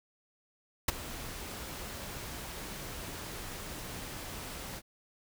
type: noise with ADSR envelope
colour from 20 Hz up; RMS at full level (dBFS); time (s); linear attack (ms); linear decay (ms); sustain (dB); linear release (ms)
pink; -23; 0.88-4.82; 6; 16; -19; 52
effects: none